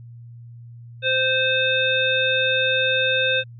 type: harmonic tone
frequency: 520 Hz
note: C5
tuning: 11 cents flat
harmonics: 1 / 3 / 5 / 7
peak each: -23 / -23 / -23 / -23 dBFS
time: 1.02-3.44 s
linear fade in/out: 50 ms
effects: added 118 Hz sine -38 dBFS peak until 3.59 s